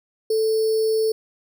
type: tone with sample-and-hold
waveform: sine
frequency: 440 Hz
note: A4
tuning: in tune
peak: -17 dBFS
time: 0.3-1.12 s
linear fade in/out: 5 ms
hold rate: 4900 Hz
effects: none